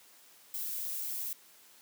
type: noise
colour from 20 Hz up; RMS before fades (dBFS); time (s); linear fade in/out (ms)
violet; -37; 0.54-1.33; 2
effects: white hiss -59 dBFS RMS until 1.81 s + high-pass 200 Hz 12 dB/octave